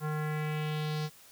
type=tone with low-pass filter sweep; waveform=square; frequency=152.9 Hz; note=D#3; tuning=30 cents flat; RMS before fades=-33 dBFS; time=0-1.1 s; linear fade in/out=50 ms; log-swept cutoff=1300 to 5200 Hz; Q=2.2; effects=white hiss -56 dBFS RMS until 1.31 s

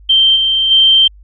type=tone with level steps; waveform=sine; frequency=3136 Hz; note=G7; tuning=in tune; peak=-6 / -10 / -5 dBFS; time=0.09-1.08 s; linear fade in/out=10 ms; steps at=0.35 / 0.7 s; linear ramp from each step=20 ms; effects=added 50 Hz sine -37 dBFS peak until 1.23 s

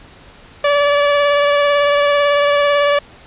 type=tone with vibrato; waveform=sawtooth; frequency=576 Hz; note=D5; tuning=34 cents flat; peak=-7 dBFS; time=0.64-2.99 s; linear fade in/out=5 ms; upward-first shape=triangle; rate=18 Hz; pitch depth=20 cents each way; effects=pink hiss -42 dBFS RMS until 3.26 s + resampled to 8000 Hz

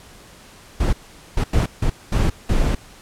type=noise bursts at uneven times; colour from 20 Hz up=brown; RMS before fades=-17 dBFS; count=6; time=0.8-0.93 / 1.37-1.44 / 1.53-1.66 / 1.82-1.9 / 2.12-2.3 / 2.49-2.75 s; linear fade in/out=5 ms; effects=pink hiss -45 dBFS RMS until 3.01 s + low-pass 11000 Hz 12 dB/octave

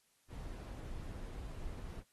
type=noise; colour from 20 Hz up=brown; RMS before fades=-45 dBFS; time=0.28-2.04 s; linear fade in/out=50 ms; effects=white hiss -74 dBFS RMS until 2.12 s + AAC 32 kbps

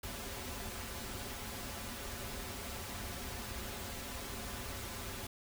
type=noise with comb filter; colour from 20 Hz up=pink; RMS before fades=-43 dBFS; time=0.03-5.27 s; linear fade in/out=5 ms; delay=6.4 ms; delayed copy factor=-0.75; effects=none

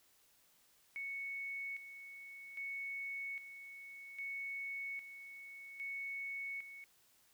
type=tone with tremolo; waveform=sine; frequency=2215 Hz; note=C#7; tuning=2 cents flat; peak=-40 dBFS; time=0.96-6.84 s; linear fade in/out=0 ms; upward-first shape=square; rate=0.62 Hz; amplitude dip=65%; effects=white hiss -70 dBFS RMS until 7.33 s

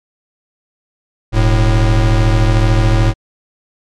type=tone pair together; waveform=square; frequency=41.2 / 110 Hz; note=E1 / A2; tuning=0 / 0 cents; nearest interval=octave + perfect fourth; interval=1700 cents; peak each=-12 dBFS; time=1.32-3.14 s; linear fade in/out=50 ms; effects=low-pass 6000 Hz 12 dB/octave + MP3 96 kbps

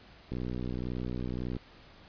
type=click train; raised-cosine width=3 ms; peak=-23 dBFS; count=78; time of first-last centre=0.32-1.566 s; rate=61.8 Hz; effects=pink hiss -55 dBFS RMS until 2.08 s + resampled to 11025 Hz

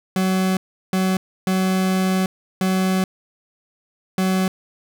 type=tone bursts at uneven times; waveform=40% pulse; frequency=187.7 Hz; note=F#3; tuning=25 cents sharp; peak=-16 dBFS; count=5; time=0.16-0.57 / 0.93-1.17 / 1.47-2.26 / 2.61-3.04 / 4.18-4.48 s; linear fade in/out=2 ms; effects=none

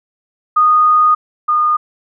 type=tone pair in turn; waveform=sine; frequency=1235 / 1222.2 Hz; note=D#6 / D#6; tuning=-13 / -31 cents; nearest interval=unison; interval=18 cents; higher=first; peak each=-7 / -10 dBFS; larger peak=first; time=0.56-1.15 / 1.48-1.77 s; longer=first; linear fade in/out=10 ms; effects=none

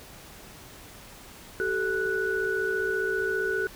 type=tone cluster; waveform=sine; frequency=382.9 / 437.8 / 1478 Hz; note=G4 / A4 / F#6; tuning=-41 / -9 / -2 cents; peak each=-29 / -31 / -28 dBFS; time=1.6-3.67 s; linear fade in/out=0 ms; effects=pink hiss -47 dBFS RMS until 3.75 s

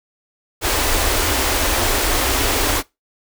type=band-stop noise; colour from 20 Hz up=pink; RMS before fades=-18 dBFS; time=0.61-2.83 s; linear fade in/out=50 ms; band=100 to 250 Hz; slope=48 dB/octave; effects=noise-tail reverb RT60 0.2 s tail -21 dB re dry

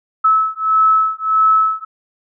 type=beating tone pair; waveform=sine; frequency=1299 / 1300.6 Hz; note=E6 / E6; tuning=-26 / -24 cents; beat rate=1.6 Hz; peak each=-14 dBFS; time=0.24-1.85 s; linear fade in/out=10 ms; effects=none

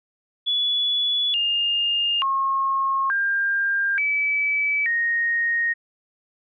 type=tone with pitch steps; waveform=sine; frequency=3417 / 2822 / 1082 / 1599 / 2298 / 1864 Hz; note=G#7 / F7 / C#6 / G6 / D7 / A#6; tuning=+49 / +17 / -42 / +34 / -38 / -1 cents; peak=-19 dBFS; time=0.46-5.74 s; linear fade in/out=20 ms; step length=880 ms; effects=none

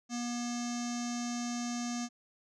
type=tone with low-pass filter; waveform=square; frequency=240 Hz; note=B3; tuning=49 cents flat; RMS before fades=-36 dBFS; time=0.09-2.09 s; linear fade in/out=50 ms; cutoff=6300 Hz; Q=6.8; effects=none

